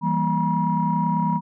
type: tone cluster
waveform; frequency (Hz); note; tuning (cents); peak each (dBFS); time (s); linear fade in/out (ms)
sine; 166.4 / 196.7 / 234.6 / 960; E3 / G3 / A#3 / B5; +17 / +6 / +11 / -49; -23 / -25 / -27 / -22; 0.01-1.41; 50
effects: tanh soft clip ceiling -10 dBFS